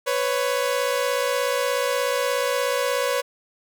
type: tone pair together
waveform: sawtooth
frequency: 497.7 / 554.4 Hz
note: B4 / C#5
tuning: +13 / 0 cents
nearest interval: major second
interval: 187 cents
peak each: -20 dBFS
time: 0.06-3.22 s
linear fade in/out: 20 ms
effects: none

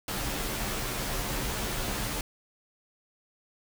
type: noise with comb filter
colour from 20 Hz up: pink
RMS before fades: -32 dBFS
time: 0.08-2.21 s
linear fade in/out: 2 ms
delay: 12 ms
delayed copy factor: -0.7
effects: none

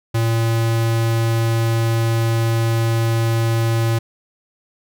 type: tone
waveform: square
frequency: 114.3 Hz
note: A#2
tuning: 34 cents flat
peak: -16 dBFS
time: 0.14-3.99 s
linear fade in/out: 10 ms
effects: none

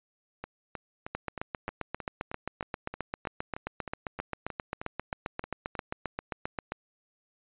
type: two click trains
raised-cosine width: 0.5 ms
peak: -22 / -17 dBFS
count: 18 / 43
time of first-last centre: 0.44-5.753 / 1.15-6.72 s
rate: 3.2 / 7.54 Hz
effects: resampled to 8000 Hz

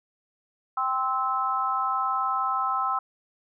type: harmonic tone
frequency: 260.9 Hz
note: C4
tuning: 5 cents flat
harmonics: 3 / 4 / 5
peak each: -30 / -28 / -26 dBFS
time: 0.77-2.99 s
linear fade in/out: 5 ms
effects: none

